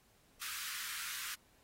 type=high-pass noise; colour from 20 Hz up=pink; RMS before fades=-43 dBFS; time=0.41-1.35 s; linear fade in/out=10 ms; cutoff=1200 Hz; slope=48 dB/octave; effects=pink hiss -69 dBFS RMS until 1.63 s + AAC 48 kbps